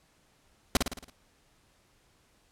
pink noise with echo, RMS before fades -21 dBFS, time 0.75-0.77 s, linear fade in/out 2 ms, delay 55 ms, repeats 6, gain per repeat -5 dB, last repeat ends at 1.1 s, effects pink hiss -66 dBFS RMS until 2.51 s + low-pass 11000 Hz 12 dB/octave

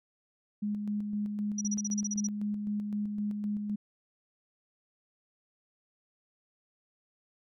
sine tone with tremolo, 207.7 Hz, G#3, in tune, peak -29 dBFS, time 0.62-3.76 s, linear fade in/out 10 ms, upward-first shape square, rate 3.9 Hz, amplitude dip 35%
sine tone bursts, 5830 Hz, F#8, 26 cents flat, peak -31 dBFS, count 11, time 1.58-2.271 s, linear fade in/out 5 ms, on 31 ms, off 35 ms
effects none

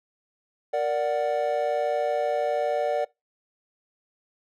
triangle chord, Bb augmented, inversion none, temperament equal, 466.2 / 587.3 / 740 Hz, Bb4 / D5 / F#5, 0 / 0 / 0 cents, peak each -27 / -23 / -26 dBFS, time 0.73-3.05 s, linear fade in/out 10 ms, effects noise-tail reverb RT60 0.2 s tail -23 dB re dry

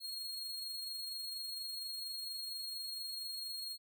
40% pulse tone with amplitude modulation, 4277 Hz, C8, 37 cents sharp, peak -38 dBFS, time 0-3.78 s, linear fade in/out 50 ms, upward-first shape sine, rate 24.3 Hz, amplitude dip 30%, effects none

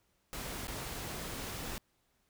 pink noise with dropouts, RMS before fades -41 dBFS, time 0.33-1.78 s, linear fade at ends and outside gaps 0 ms, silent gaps 0.671-0.681 s, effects pink hiss -75 dBFS RMS until 2.29 s

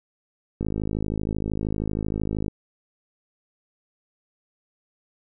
click train, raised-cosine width 3 ms, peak -14 dBFS, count 100, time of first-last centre 0.61-2.481 s, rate 52.9 Hz, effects none

